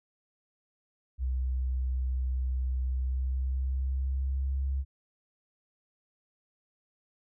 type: tone with pitch glide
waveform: sine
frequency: 63.9 to 67.58 Hz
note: C2 to C#2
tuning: -40 to -43 cents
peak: -27 dBFS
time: 1.18-4.85 s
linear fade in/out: 50 ms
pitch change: +97 cents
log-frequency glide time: 2.87-4.66 s
effects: none